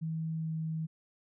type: tone with pitch glide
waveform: sine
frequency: 160.8 to 159.69 Hz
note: E3 to D#3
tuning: -43 to +45 cents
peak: -32 dBFS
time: 0.01-0.87 s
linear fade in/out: 20 ms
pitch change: -12 cents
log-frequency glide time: 0.36-0.53 s
effects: none